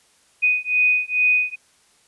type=beating tone pair; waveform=sine; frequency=2489 / 2491.3 Hz; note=D#7 / D#7; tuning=0 / +2 cents; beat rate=2.3 Hz; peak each=-19 dBFS; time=0.42-1.56 s; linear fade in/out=20 ms; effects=white hiss -58 dBFS RMS until 2.07 s + resampled to 24000 Hz